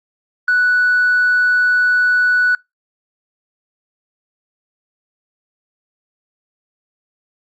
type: tone with tanh clipping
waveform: triangle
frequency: 1480 Hz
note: F#6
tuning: in tune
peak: -11 dBFS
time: 0.48-2.55 s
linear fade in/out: 2 ms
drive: 5 dB
effects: noise-tail reverb RT60 0.2 s tail -25 dB re dry + Opus 48 kbps